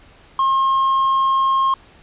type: tone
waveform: triangle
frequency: 1072 Hz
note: C6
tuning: 42 cents sharp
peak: -12 dBFS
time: 0.39-1.74 s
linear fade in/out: 2 ms
effects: pink hiss -48 dBFS RMS until 2.02 s + resampled to 8000 Hz